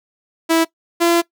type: tone pair in turn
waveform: sawtooth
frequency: 328 / 340.4 Hz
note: E4 / F4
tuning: -9 / -44 cents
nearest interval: minor second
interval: 65 cents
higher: second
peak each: -8 dBFS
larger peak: neither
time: 0.49-0.65 / 1-1.22 s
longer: second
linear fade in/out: 20 ms
effects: noise-tail reverb RT60 0.1 s tail -20 dB re dry